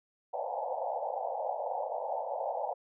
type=band-pass noise; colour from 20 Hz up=white; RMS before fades=-35 dBFS; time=0.33-2.74 s; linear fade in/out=10 ms; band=500 to 890 Hz; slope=96 dB/octave; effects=none